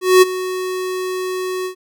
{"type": "tone with ADSR envelope", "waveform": "square", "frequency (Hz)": 370, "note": "F#4", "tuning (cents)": 0, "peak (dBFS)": -5, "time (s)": [0.01, 1.75], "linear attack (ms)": 210, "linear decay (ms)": 21, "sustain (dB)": -16, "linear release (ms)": 96, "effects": []}